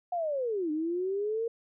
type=linear two-way sweep; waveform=sine; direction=down then up; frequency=726 to 299.1 to 467.2 Hz; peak=-28 dBFS; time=0.12-1.48 s; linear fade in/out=5 ms; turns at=0.71 s; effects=none